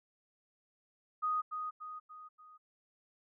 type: tone with echo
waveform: sine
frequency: 1244.5 Hz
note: D#6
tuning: in tune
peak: -30 dBFS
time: 1.22-1.42 s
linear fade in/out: 20 ms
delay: 290 ms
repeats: 4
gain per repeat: -6 dB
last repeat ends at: 2.58 s
effects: none